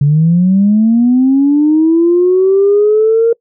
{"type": "linear sweep", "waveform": "sine", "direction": "up", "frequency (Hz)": [139.6, 466.2], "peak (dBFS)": -5, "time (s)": [0.01, 3.33], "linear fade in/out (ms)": 5, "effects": ["noise-tail reverb RT60 0.1 s tail -25 dB re dry", "tanh soft clip ceiling -1 dBFS"]}